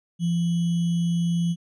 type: tone with sample-and-hold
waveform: sine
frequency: 170.6 Hz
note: F3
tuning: 40 cents flat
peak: -20 dBFS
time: 0.19-1.56 s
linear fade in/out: 50 ms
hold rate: 3150 Hz
effects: resampled to 22050 Hz